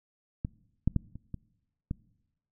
clicks, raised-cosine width 5 ms, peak -18 / -12 / -14 / -30 / -24 / -19 dBFS, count 6, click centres 0.449 / 0.876 / 0.963 / 1.156 / 1.343 / 1.911 s, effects noise-tail reverb RT60 1.0 s tail -23 dB re dry

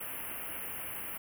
white band-stop noise, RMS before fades -40 dBFS, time 0-1.18 s, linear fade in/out 10 ms, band 3000 to 10000 Hz, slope 96 dB/octave, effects none

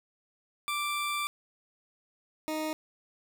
20% pulse tone pair in turn, 1174.7 / 311.1 Hz, D6 / D#4, 0 / 0 cents, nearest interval octave + major seventh, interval 2300 cents, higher first, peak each -25 / -26 dBFS, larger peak first, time 0.68-1.27 / 2.48-2.73 s, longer first, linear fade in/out 0 ms, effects none

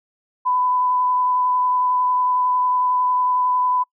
sine tone with vibrato, 1000 Hz, B5, 21 cents sharp, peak -16 dBFS, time 0.45-3.84 s, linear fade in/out 20 ms, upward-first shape triangle, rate 11 Hz, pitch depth 12 cents each way, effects noise-tail reverb RT60 0.1 s tail -25 dB re dry

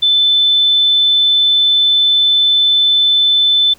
sine tone, 3520 Hz, A7, in tune, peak -8 dBFS, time 0.02-3.74 s, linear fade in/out 10 ms, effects pink hiss -47 dBFS RMS until 3.78 s

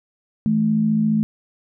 sine tone pair together, 162.9 / 217.4 Hz, E3 / A3, -20 / -21 cents, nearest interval perfect fourth, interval 499 cents, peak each -23 / -16 dBFS, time 0.46-1.23 s, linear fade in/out 0 ms, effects none

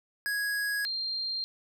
square / sine tone pair in turn, 1661.2 / 4186 Hz, G#6 / C8, 0 / 0 cents, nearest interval octave + major third, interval 1600 cents, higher second, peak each -29 / -30 dBFS, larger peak first, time 0.26-0.85 / 0.85-1.44 s, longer neither, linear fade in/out 0 ms, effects none

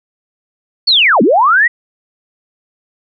sine linear two-way sweep, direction down then up, 4557 to 188.7 to 1975 Hz, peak -6 dBFS, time 0.87-1.68 s, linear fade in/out 10 ms, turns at 1.22 s, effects none

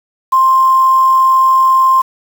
sine tone with quantisation, 1051 Hz, C6, 7 cents sharp, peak -6 dBFS, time 0.32-2.02 s, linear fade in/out 10 ms, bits 5, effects none

